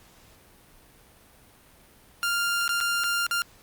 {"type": "tone with dropouts", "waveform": "sawtooth", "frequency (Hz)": 1396.9, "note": "F6", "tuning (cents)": 0, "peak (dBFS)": -20, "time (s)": [2.23, 3.42], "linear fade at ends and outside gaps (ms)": 0, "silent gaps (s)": [[2.679, 2.692], [2.804, 2.81], [3.037, 3.041], [3.266, 3.311]], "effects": ["pink hiss -55 dBFS RMS until 3.62 s", "Opus 48 kbps"]}